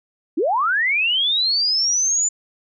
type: linear sweep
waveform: sine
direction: up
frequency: 268.2 to 7090 Hz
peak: -16 dBFS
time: 0.37-2.29 s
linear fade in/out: 10 ms
effects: none